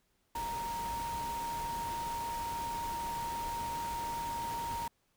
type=tone in noise; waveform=sine; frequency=932.3 Hz; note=A#5; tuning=in tune; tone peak=-35 dBFS; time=0.35-4.88 s; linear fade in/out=5 ms; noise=pink; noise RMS=-44 dBFS; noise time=0.35-4.88 s; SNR=+6 dB; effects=pink hiss -75 dBFS RMS until 5.16 s